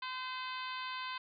harmonic tone, 513 Hz, C5, 34 cents flat, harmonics 2 / 3 / 4 / 5 / 6 / 7 / 8 / 9, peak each -41 / -46 / -49 / -47 / -49 / -50 / -51 / -54 dBFS, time 0.02-1.18 s, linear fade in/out 5 ms, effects none

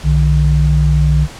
sine tone pair together, 62.92 / 150.3 Hz, B1 / D3, +33 / +40 cents, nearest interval octave + minor third, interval 1507 cents, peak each -11 dBFS, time 0.03-1.28 s, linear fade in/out 50 ms, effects pink hiss -33 dBFS RMS until 1.39 s + low-pass 8000 Hz 12 dB/octave

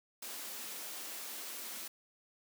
white high-pass noise, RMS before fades -44 dBFS, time 0.22-1.88 s, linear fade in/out 5 ms, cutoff 200 Hz, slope 96 dB/octave, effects none

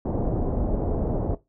pink low-pass noise, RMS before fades -25 dBFS, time 0.05-1.35 s, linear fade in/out 5 ms, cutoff 680 Hz, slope 24 dB/octave, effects noise-tail reverb RT60 0.2 s tail -17 dB re dry

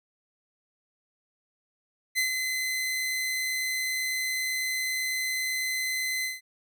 sawtooth tone with ADSR envelope, 2042 Hz, C7, 43 cents flat, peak -19 dBFS, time 2.15-6.41 s, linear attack 33 ms, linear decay 110 ms, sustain -5 dB, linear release 170 ms, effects none

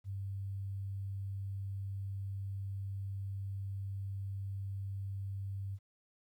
sine tone, 98 Hz, G2, in tune, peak -37 dBFS, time 0.04-5.79 s, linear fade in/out 50 ms, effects 12-bit

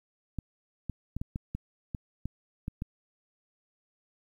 clicks, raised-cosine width 5 ms, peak -21 dBFS, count 10, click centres 0.387 / 0.897 / 1.166 / 1.215 / 1.359 / 1.55 / 1.948 / 2.256 / 2.681 / 2.821 s, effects 10-bit

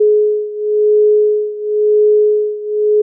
sine beating tone pair, 421.7 / 422.66 Hz, G#4 / G#4, +26 / +30 cents, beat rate 0.96 Hz, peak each -11 / -14 dBFS, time 0-3.02 s, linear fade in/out 10 ms, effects none

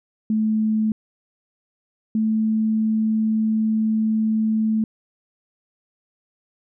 sine tone pair in turn, 217.4 / 219 Hz, A3 / A3, -21 / -8 cents, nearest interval unison, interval 13 cents, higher second, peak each -17 dBFS, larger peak neither, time 0.3-0.92 / 2.15-4.84 s, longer second, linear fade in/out 2 ms, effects none

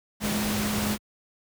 sine tone in noise, 209.8 Hz, G#3, 18 cents sharp, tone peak -27 dBFS, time 0.2-0.98 s, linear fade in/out 50 ms, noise pink, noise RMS -29 dBFS, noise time 0.2-0.98 s, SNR -1 dB, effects high-pass 60 Hz 12 dB/octave

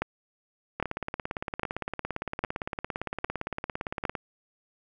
two click trains, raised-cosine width 0.5 ms, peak -12 / -16 dBFS, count 6 / 60, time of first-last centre 0.02-4.052 / 0.8-4.152 s, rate 1.24 / 17.6 Hz, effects none

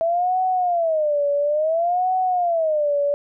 sine tone with vibrato, 653 Hz, E5, 17 cents flat, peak -17 dBFS, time 0.01-3.14 s, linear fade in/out 0 ms, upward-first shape sine, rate 0.58 Hz, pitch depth 230 cents each way, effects none

